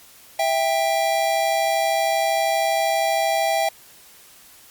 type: tone pair together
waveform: square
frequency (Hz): 659.3 / 792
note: E5 / G5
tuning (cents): 0 / +18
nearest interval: minor third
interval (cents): 318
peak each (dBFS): -22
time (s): 0.39-3.69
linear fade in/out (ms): 5
effects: white hiss -48 dBFS RMS until 4.7 s + Opus 48 kbps